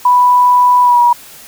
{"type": "tone with pitch glide", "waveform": "sine", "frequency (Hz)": [987.8, 961.9], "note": ["B5", "B5"], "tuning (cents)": [0, -46], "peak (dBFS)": -5, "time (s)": [0.05, 1.13], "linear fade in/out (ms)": 5, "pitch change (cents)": -46, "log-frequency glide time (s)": [0.82, 1], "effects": ["white hiss -36 dBFS RMS until 1.47 s"]}